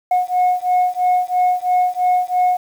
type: beating tone pair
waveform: sine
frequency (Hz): 725 / 728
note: F#5 / F#5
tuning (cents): -35 / -28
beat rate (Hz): 3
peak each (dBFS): -15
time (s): 0.11-2.57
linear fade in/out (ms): 5
effects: tanh soft clip ceiling -10 dBFS + 7-bit